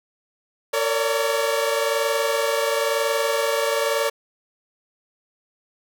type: tone cluster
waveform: sawtooth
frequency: 457.3 / 564 / 585 Hz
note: A#4 / C#5 / D5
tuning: -33 / +30 / -7 cents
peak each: -20 / -19 / -24 dBFS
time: 0.73-4.1 s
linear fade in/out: 10 ms
effects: none